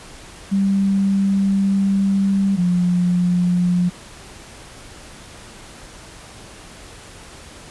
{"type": "tone pair in turn", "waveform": "sine", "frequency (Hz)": [196, 177.6], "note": ["G3", "F3"], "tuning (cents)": [0, 29], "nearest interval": "major second", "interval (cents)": 171, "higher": "first", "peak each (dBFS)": -14, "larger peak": "neither", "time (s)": [[0.51, 2.57], [2.57, 3.9]], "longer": "first", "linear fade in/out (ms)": 20, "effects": ["pink hiss -40 dBFS RMS until 7.7 s", "resampled to 24000 Hz"]}